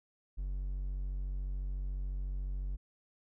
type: tone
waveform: triangle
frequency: 47 Hz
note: F#1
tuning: 28 cents sharp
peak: -32 dBFS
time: 0.37-2.77 s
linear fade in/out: 20 ms
effects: none

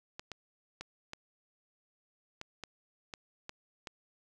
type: clicks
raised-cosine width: 0.2 ms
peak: -24 dBFS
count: 9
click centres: 0.195 / 0.317 / 0.81 / 1.134 / 2.414 / 2.637 / 3.138 / 3.494 / 3.872 s
effects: none

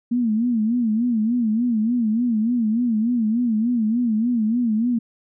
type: tone with vibrato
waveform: sine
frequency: 229.5 Hz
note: A#3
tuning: 27 cents flat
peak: -17 dBFS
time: 0.11-4.99 s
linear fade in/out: 10 ms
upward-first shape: sine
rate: 3.4 Hz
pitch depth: 130 cents each way
effects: none

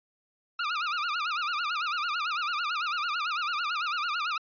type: tone with vibrato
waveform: sawtooth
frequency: 1301 Hz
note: E6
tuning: 23 cents flat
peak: -24 dBFS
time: 0.59-4.38 s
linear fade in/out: 5 ms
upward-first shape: sine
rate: 9 Hz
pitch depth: 180 cents each way
effects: resampled to 11025 Hz

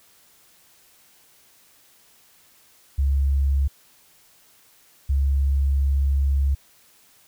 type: tone pair in turn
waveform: sine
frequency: 69 / 69 Hz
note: C#2 / C#2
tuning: -7 / -7 cents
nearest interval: unison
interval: 0 cents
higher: neither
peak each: -17 dBFS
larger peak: neither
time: 2.98-3.68 / 5.09-6.55 s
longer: second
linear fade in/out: 10 ms
effects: white hiss -56 dBFS RMS until 7.27 s

